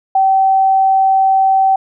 sine tone, 770 Hz, G5, 31 cents flat, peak -8 dBFS, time 0.15-1.76 s, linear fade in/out 5 ms, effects none

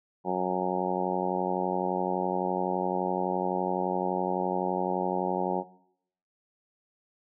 harmonic tone, 91.8 Hz, F#2, 13 cents flat, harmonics 2 / 3 / 4 / 5 / 6 / 7 / 8 / 9 / 10, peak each -33 / -38 / -32 / -37 / -35 / -38 / -34 / -33 / -36 dBFS, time 0.24-5.64 s, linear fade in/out 50 ms, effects noise-tail reverb RT60 0.7 s tail -18 dB re dry

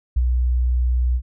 sine tone with ADSR envelope, 61.74 Hz, B1, in tune, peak -12 dBFS, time 0.16-1.22 s, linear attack 10 ms, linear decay 38 ms, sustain -3 dB, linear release 69 ms, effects tanh soft clip ceiling -9 dBFS

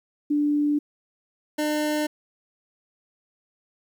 sine / 25% pulse tone pair in turn, 293.7 / 301.6 Hz, D4 / D4, 0 / +46 cents, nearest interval unison, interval 46 cents, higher second, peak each -19 / -19 dBFS, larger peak neither, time 0.3-0.79 / 1.58-2.07 s, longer neither, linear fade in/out 10 ms, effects 10-bit

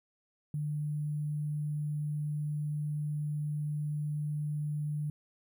sine tone with sample-and-hold, 149.3 Hz, D3, 29 cents sharp, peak -31 dBFS, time 0.54-5.1 s, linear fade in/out 2 ms, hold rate 11025 Hz, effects none

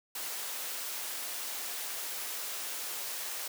white high-pass noise, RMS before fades -38 dBFS, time 0.15-3.48 s, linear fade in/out 5 ms, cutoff 410 Hz, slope 12 dB/octave, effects none

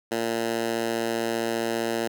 10% pulse tone with high-pass filter, 115.2 Hz, A#2, 20 cents flat, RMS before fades -27 dBFS, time 0.11-2.08 s, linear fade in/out 10 ms, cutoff 280 Hz, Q 1, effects none

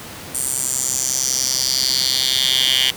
10% pulse tone with high-pass filter sweep, 130.81 Hz, C3, in tune, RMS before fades -19 dBFS, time 0.34-2.91 s, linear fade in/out 10 ms, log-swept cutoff 8900 to 2900 Hz, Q 4.2, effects pink hiss -34 dBFS RMS until 2.96 s + high-pass 80 Hz 12 dB/octave

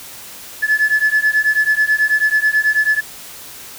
sine beating tone pair, 1720 / 1729.2 Hz, A6 / A6, -40 / -31 cents, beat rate 9.2 Hz, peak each -14 dBFS, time 0.62-3.01 s, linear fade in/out 20 ms, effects tanh soft clip ceiling -7 dBFS + white hiss -35 dBFS RMS until 3.78 s

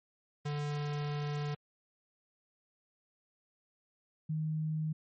square / sine tone pair in turn, 146.83 / 156.04 Hz, D3 / D#3, 0 / +5 cents, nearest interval minor second, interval 105 cents, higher second, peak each -34 / -31 dBFS, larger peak second, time 0.45-1.55 / 4.29-4.93 s, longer first, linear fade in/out 10 ms, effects low-pass 7000 Hz 12 dB/octave + MP3 32 kbps

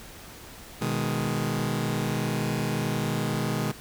sawtooth chord, G# minor, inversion first, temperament just, 124.59 / 155.74 / 207.7 Hz, B2 / D#3 / G#3, +16 / +2 / 0 cents, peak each -26 dBFS, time 0.81-3.72 s, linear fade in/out 10 ms, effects pink hiss -45 dBFS RMS until 3.8 s

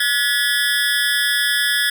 25% pulse tone with amplitude modulation, 1700 Hz, G#6, 40 cents sharp, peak -8 dBFS, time 0-1.9 s, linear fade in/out 5 ms, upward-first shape sine, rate 251 Hz, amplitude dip 90%, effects none

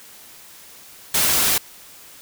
white noise, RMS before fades -18 dBFS, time 1.14-1.58 s, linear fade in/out 5 ms, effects white hiss -44 dBFS RMS until 2.21 s

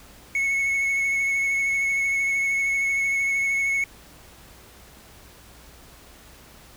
triangle tone with vibrato, 2200 Hz, C#7, 14 cents flat, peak -19 dBFS, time 0.35-3.84 s, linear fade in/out 2 ms, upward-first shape sine, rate 13 Hz, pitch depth 15 cents each way, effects added 60 Hz sine -54 dBFS peak until 6.76 s + pink hiss -49 dBFS RMS until 6.76 s

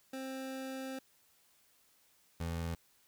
25% pulse tone pair in turn, 264.3 / 83.44 Hz, C4 / E2, +18 / +22 cents, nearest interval octave + minor sixth, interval 1996 cents, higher first, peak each -36 / -32 dBFS, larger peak second, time 0.13-0.99 / 2.4-2.75 s, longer first, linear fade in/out 5 ms, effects white hiss -69 dBFS RMS until 3.07 s

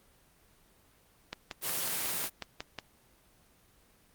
click train, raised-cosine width 0.2 ms, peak -19 dBFS, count 9, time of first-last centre 1.33-2.787 s, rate 5.49 Hz
white high-pass noise, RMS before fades -33 dBFS, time 1.61-2.3 s, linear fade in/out 50 ms, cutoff 110 Hz, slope 48 dB/octave
effects pink hiss -64 dBFS RMS until 4.14 s + Opus 24 kbps

